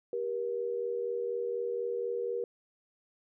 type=tone pair together; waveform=sine; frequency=392 / 476.1 Hz; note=G4 / A#4; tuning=0 / +37 cents; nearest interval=minor third; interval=337 cents; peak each=-36 / -32 dBFS; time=0.13-2.44 s; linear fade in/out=2 ms; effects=none

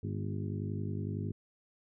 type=harmonic tone with a mistuned harmonic; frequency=50.9 Hz; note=G#1; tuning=34 cents flat; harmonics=2 / 3 / 4 / 5 / 6 / 7 / 8; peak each=-36 / -40 / -42 / -44 / -46 / -47 / -48 dBFS; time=0.03-1.32 s; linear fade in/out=5 ms; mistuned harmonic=5; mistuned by=-60 cents; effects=none

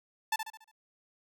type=tone with echo; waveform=sawtooth; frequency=880 Hz; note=A5; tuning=in tune; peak=-23 dBFS; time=0.32-0.36 s; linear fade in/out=5 ms; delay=71 ms; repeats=5; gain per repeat=-7 dB; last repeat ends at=0.715 s; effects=none

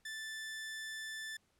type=tone; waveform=sawtooth; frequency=1760 Hz; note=A6; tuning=in tune; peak=-38 dBFS; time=0.05-1.37 s; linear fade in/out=5 ms; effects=pink hiss -75 dBFS RMS until 1.59 s + low-pass 11000 Hz 12 dB/octave

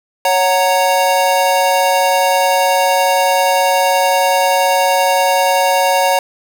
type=chord; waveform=square; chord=F# major; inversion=second; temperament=equal with one note detuned; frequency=554.4 / 740 / 927.5 Hz; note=C#5 / F#5 / A#5; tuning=0 / 0 / -9 cents; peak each=-16 dBFS; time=0.25-6.19 s; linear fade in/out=2 ms; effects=8-bit

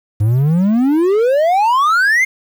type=exponential sweep; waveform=triangle; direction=up; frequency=100.6 to 2153 Hz; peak=-8 dBFS; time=0.2-2.25 s; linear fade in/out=10 ms; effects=7-bit

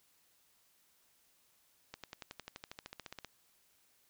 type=accelerating click train; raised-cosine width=0.2 ms; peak=-27 dBFS; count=18; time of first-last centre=1.94-3.247 s; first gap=97 ms; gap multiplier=0.97; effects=white hiss -71 dBFS RMS until 4.09 s

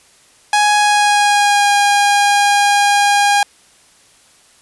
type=tone with pitch glide; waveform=sawtooth; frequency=833 to 813.5 Hz; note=G#5 to G#5; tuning=+5 to -36 cents; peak=-6 dBFS; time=0.53-3.43 s; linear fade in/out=2 ms; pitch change=-41 cents; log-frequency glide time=0.76-1.7 s; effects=white hiss -49 dBFS RMS until 4.61 s + resampled to 24000 Hz

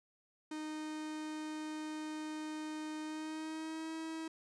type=tone with pitch glide; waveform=45% pulse; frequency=308.7 to 321.6 Hz; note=D#4 to E4; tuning=-14 to -43 cents; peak=-40 dBFS; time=0.51-4.28 s; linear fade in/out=5 ms; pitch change=+71 cents; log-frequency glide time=3.02-3.95 s; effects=resampled to 22050 Hz + 13-bit

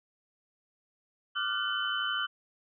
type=tone cluster; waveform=sine; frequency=1181 / 1401 / 1513 / 3028 Hz; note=D6 / F6 / F#6 / F#7; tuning=+9 / +5 / +38 / +39 cents; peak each=-36 / -34 / -35 / -33 dBFS; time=1.35-2.27 s; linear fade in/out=20 ms; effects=none

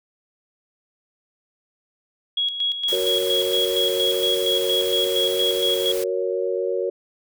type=tone with tremolo; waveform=sine; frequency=3322 Hz; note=G#7; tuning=in tune; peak=-19 dBFS; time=2.37-5.92 s; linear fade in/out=5 ms; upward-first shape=square; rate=4.3 Hz; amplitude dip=60%
type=noise; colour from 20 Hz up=white; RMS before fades=-33 dBFS; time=2.88-6.04 s; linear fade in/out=5 ms
type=chord; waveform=sine; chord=F# major; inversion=none; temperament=equal; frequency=370 / 466.2 / 554.4 Hz; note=F#4 / A#4 / C#5; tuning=0 / 0 / 0 cents; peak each=-25 / -25 / -26 dBFS; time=2.92-6.9 s; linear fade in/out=5 ms
effects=none

